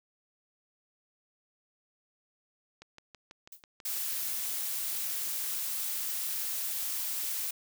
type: click train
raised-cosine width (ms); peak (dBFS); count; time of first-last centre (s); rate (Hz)
0.2; -31; 17; 2.82-5.439; 6.11
type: noise with exponential decay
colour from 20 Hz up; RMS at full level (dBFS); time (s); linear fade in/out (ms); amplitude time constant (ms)
violet; -41; 3.52-3.64; 5; 25
type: noise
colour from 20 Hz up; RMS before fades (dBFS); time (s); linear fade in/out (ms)
blue; -34; 3.85-7.51; 5
effects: none